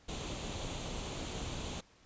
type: noise with comb filter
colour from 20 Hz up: pink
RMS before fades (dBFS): -40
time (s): 0.08-1.81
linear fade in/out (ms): 10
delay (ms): 0.29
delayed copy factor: +0.5
effects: pink hiss -64 dBFS RMS until 2.05 s + resampled to 16000 Hz